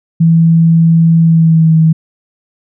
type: tone with pitch glide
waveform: sine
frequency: 164.81 to 160.3 Hz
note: E3 to E3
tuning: 0 to -48 cents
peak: -4 dBFS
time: 0.2-1.93 s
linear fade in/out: 10 ms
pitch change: -48 cents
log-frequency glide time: 1.21-1.75 s
effects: none